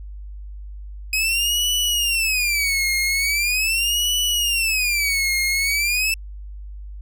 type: tone with vibrato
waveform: sawtooth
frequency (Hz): 2518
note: D#7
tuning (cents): +20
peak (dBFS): -15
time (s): 1.13-6.14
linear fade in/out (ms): 2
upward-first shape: sine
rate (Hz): 0.41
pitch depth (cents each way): 280
effects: added 50 Hz sine -32 dBFS peak until 7.01 s